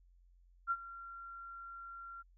sine tone with ADSR envelope, 1374 Hz, F6, 29 cents flat, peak -29 dBFS, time 0.67-2.23 s, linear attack 40 ms, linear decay 50 ms, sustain -17 dB, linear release 24 ms, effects added 44 Hz sine -62 dBFS peak until 2.37 s

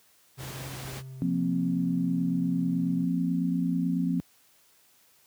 pink noise, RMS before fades -40 dBFS, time 0.37-1.03 s, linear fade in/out 50 ms
triangle tone with vibrato, 131.4 Hz, C3, 8 cents sharp, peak -37 dBFS, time 0.37-3.06 s, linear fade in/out 20 ms, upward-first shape sine, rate 0.65 Hz, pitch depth 12 cents each way
sine chord, F suspended fourth, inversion none, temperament just, 174.61 / 232.8 / 261.9 Hz, F3 / Bb3 / C4, 0 / -2 / +2 cents, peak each -27 / -33 / -28 dBFS, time 1.22-4.2 s, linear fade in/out 0 ms
effects white hiss -62 dBFS RMS until 5.26 s + high-pass 60 Hz 12 dB/octave

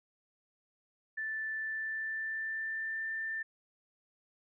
sine tone with pitch glide, 1760 to 1784.6 Hz, A6 to A6, 0 to +24 cents, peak -34 dBFS, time 1.17-3.43 s, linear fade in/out 10 ms, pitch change +24 cents, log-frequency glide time 1.54-3.08 s, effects none

